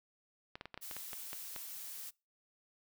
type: clicks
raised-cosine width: 0.3 ms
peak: -28 dBFS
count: 10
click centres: 0.555 / 0.611 / 0.656 / 0.743 / 0.776 / 0.912 / 0.966 / 1.132 / 1.331 / 1.562 s
type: noise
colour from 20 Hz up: blue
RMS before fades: -46 dBFS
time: 0.81-2.11 s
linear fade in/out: 20 ms
effects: noise-tail reverb RT60 0.3 s tail -26 dB re dry